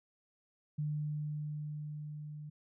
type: tone with level ramp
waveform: sine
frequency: 150 Hz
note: D3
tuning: 37 cents sharp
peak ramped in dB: -32 to -43 dBFS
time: 0.78-2.5 s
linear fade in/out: 10 ms
effects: none